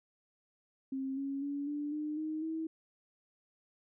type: tone with pitch steps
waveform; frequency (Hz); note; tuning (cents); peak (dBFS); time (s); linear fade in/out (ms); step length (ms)
sine; 267.2 / 275.5 / 284.1 / 292.9 / 302 / 311.4 / 321.1; C4 / C#4 / C#4 / D4 / D4 / D#4 / E4; +36 / -11 / +43 / -5 / +48 / +2 / -45; -34; 0.92-2.67; 5; 250
effects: none